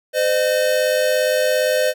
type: tone pair together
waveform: square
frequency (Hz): 512.6 / 610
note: C5 / D#5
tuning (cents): -36 / -34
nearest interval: minor third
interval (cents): 302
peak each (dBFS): -19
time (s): 0.13-1.94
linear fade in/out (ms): 50
effects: none